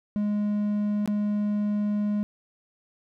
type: tone with dropouts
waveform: triangle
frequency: 207.7 Hz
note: G#3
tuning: in tune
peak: -21 dBFS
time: 0.16-2.23 s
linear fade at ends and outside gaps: 0 ms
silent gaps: 1.059-1.076 s
effects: none